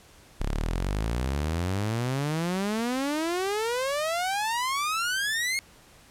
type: exponential sweep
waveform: sawtooth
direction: up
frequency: 32.57 to 2186 Hz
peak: -22 dBFS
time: 0.4-5.59 s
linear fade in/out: 0 ms
effects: pink hiss -54 dBFS RMS until 6.1 s + low-pass 12000 Hz 12 dB/octave